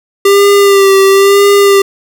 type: tone with vibrato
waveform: square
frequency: 395.8 Hz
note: G4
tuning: 17 cents sharp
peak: -4 dBFS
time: 0.25-1.82 s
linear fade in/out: 5 ms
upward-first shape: sine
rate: 1 Hz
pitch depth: 33 cents each way
effects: none